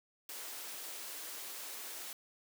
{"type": "high-pass noise", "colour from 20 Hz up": "white", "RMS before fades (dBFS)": -45, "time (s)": [0.29, 2.13], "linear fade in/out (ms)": 2, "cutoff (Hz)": 280, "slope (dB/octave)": 24, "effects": []}